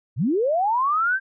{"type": "linear sweep", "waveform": "sine", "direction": "up", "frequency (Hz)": [92.5, 1600], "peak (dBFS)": -18, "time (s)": [0.16, 1.2], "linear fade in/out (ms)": 50, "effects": []}